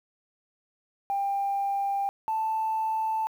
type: tone pair in turn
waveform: sine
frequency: 795 / 881.1 Hz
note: G5 / A5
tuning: +24 / +2 cents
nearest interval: major second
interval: 178 cents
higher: second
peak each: -24 dBFS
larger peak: neither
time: 1.1-2.09 / 2.28-3.27 s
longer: neither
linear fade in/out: 0 ms
effects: tanh soft clip ceiling -20 dBFS + 9-bit